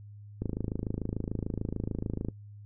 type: click train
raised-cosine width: 3 ms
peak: -19 dBFS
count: 51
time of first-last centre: 0.42-2.286 s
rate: 26.8 Hz
effects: noise-tail reverb RT60 0.1 s tail -19 dB re dry + added 103 Hz sine -45 dBFS peak until 2.65 s